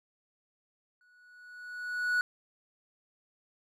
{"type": "tone with exponential growth", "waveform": "triangle", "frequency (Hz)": 1469, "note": "F#6", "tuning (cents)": -13, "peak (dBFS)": -22, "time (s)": [1.01, 2.21], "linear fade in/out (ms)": 1, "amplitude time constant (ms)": 260, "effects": []}